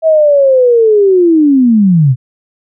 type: linear sweep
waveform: sine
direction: down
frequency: 652 to 119 Hz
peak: -4 dBFS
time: 0.02-2.16 s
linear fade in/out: 50 ms
effects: none